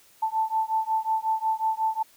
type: beating tone pair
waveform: sine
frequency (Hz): 880 / 885.5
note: A5 / A5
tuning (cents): 0 / +11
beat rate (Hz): 5.5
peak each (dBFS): -26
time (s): 0.22-2.03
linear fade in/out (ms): 10
effects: white hiss -57 dBFS RMS until 2.16 s